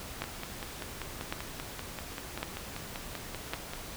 two click trains, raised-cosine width 0.3 ms, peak -21 / -16 dBFS, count 19 / 4, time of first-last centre 0.24-3.735 / 0.22-3.535 s, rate 5.15 / 0.905 Hz, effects pink hiss -43 dBFS RMS until 3.96 s

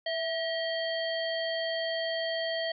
harmonic tone with a mistuned harmonic, 638 Hz, D#5, 43 cents sharp, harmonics 1 / 3 / 5 / 7, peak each -31 / -36 / -37 / -39 dBFS, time 0.06-2.72 s, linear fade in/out 5 ms, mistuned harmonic 1, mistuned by +55 cents, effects none

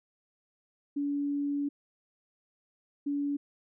sine tone pair in turn, 285.7 / 285.7 Hz, D4 / D4, -48 / -48 cents, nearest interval unison, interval 0 cents, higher neither, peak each -28 dBFS, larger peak neither, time 0.96-1.69 / 3.06-3.37 s, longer first, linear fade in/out 10 ms, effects none

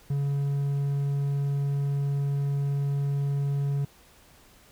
triangle tone, 140.8 Hz, C#3, 27 cents sharp, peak -22 dBFS, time 0.1-3.85 s, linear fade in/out 5 ms, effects pink hiss -56 dBFS RMS until 4.71 s

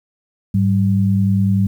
sine tone pair together, 102.9 / 193.24 Hz, G#2 / G3, -16 / -25 cents, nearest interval major seventh, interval 1091 cents, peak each -15 dBFS, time 0.54-1.67 s, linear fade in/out 5 ms, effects 8-bit

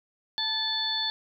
harmonic tone with a mistuned harmonic, 880 Hz, A5, in tune, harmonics 1 / 2 / 4 / 5, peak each -37 / -36 / -29 / -30 dBFS, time 0.38-1.1 s, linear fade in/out 0 ms, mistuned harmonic 2, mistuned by -23 cents, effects none

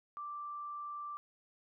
sine tone, 1174.7 Hz, D6, in tune, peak -40 dBFS, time 0.17-1.17 s, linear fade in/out 0 ms, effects none

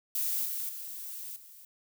violet noise with level steps, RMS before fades -31 / -35 / -41 / -52 dBFS, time 0.15-1.65 s, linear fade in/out 2 ms, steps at 0.45 / 0.69 / 1.36 s, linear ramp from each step 2 ms, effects none

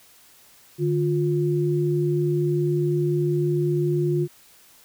sine tone pair together, 149.1 / 353.2 Hz, D3 / F4, +27 / +20 cents, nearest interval octave + minor third, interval 1493 cents, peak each -22 dBFS, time 0.78-4.28 s, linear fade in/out 50 ms, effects white hiss -53 dBFS RMS until 4.84 s

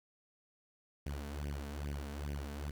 sawtooth tone with flanger, 71.9 Hz, D2, 36 cents flat, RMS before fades -41 dBFS, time 1.06-2.71 s, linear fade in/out 5 ms, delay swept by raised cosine 0.35 to 4.55 ms, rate 2.4 Hz, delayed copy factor +0.9, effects 10-bit

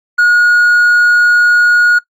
sine tone with hard clipping, 1444 Hz, F#6, 43 cents flat, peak -6 dBFS, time 0.18-1.99 s, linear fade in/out 10 ms, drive 2 dB, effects noise-tail reverb RT60 0.1 s tail -20 dB re dry + Opus 48 kbps

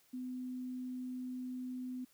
sine tone, 253 Hz, B3, 42 cents sharp, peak -39 dBFS, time 0.13-2.05 s, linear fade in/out 10 ms, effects white hiss -69 dBFS RMS until 2.13 s

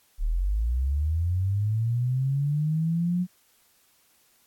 sine linear sweep, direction up, 34.65 to 182.4 Hz, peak -22 dBFS, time 0.18-3.27 s, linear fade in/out 50 ms, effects white hiss -63 dBFS RMS until 4.46 s + AAC 64 kbps

